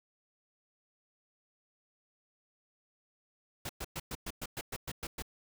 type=noise bursts; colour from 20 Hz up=pink; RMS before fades=-39 dBFS; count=11; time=3.65-5.223 s; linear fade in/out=5 ms; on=43 ms; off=110 ms; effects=none